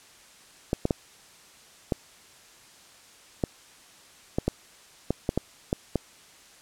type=clicks; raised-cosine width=2 ms; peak=-10 dBFS; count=12; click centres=0.731 / 0.854 / 0.908 / 1.922 / 3.438 / 4.385 / 4.48 / 5.106 / 5.291 / 5.376 / 5.729 / 5.957 s; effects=white hiss -53 dBFS RMS until 6.61 s + low-pass 9000 Hz 12 dB/octave